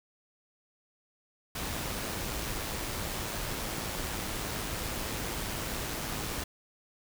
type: noise with amplitude modulation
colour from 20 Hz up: pink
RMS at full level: -34 dBFS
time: 1.55-6.44 s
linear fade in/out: 5 ms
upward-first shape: sine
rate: 108 Hz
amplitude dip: 30%
effects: none